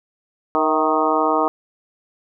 harmonic tone with a mistuned harmonic, 155.56 Hz, D#3, in tune, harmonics 2 / 3 / 4 / 5 / 6 / 7 / 8, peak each -23 / -23 / -23 / -23 / -23 / -23 / -23 dBFS, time 0.55-1.48 s, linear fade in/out 0 ms, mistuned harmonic 4, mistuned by +54 cents, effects none

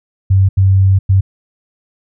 sine tone bursts at uneven times, 96.1 Hz, G2, 34 cents flat, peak -6 dBFS, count 3, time 0.3-0.49 / 0.57-0.99 / 1.09-1.21 s, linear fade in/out 10 ms, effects none

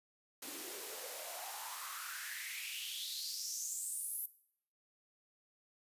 white noise with high-pass filter sweep, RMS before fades -43 dBFS, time 0.42-4.26 s, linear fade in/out 5 ms, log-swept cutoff 270 to 12000 Hz, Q 5.4, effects noise-tail reverb RT60 0.6 s tail -17 dB re dry + resampled to 32000 Hz

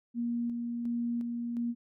sine tone with tremolo, 236.8 Hz, A#3, 27 cents sharp, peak -29 dBFS, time 0.14-1.75 s, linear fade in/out 50 ms, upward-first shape square, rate 1.4 Hz, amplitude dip 30%, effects none

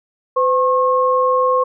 sine tone pair together, 509 / 1081.1 Hz, C5 / C#6, -48 / -44 cents, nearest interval octave + minor second, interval 1304 cents, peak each -15 dBFS, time 0.36-1.64 s, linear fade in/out 10 ms, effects none

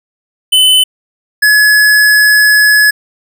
square tone pair in turn, 3025 / 1697.7 Hz, F#7 / G#6, +38 / +38 cents, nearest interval minor seventh, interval 1000 cents, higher first, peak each -5 dBFS, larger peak neither, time 0.52-0.84 / 1.42-2.91 s, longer second, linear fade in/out 10 ms, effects none

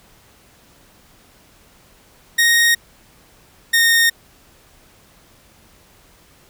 sawtooth tone pair in turn, 1864.7 / 1845.4 Hz, A#6 / A#6, 0 / -18 cents, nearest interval unison, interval 18 cents, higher first, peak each -8 dBFS, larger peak neither, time 2.38-2.75 / 3.73-4.1 s, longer neither, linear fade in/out 10 ms, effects pink hiss -51 dBFS RMS until 6.49 s

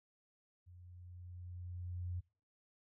sine tone with level ramp, 89 Hz, F2, 33 cents sharp, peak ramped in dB -55 to -37 dBFS, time 0.66-2.21 s, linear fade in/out 20 ms, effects noise-tail reverb RT60 0.4 s tail -25 dB re dry

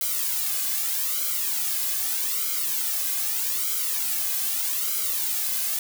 blue noise with flanger, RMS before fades -26 dBFS, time 0.01-5.79 s, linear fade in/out 2 ms, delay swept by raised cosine 1.1 to 2.2 ms, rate 0.81 Hz, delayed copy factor -0.85, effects none

